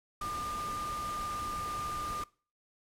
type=tone in noise; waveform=sine; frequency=1204 Hz; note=D6; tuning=43 cents sharp; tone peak=-35 dBFS; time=0.21-2.24 s; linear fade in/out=5 ms; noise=pink; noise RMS=-43 dBFS; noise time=0.21-2.24 s; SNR=+5 dB; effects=noise-tail reverb RT60 0.4 s tail -22 dB re dry + low-pass 12000 Hz 12 dB/octave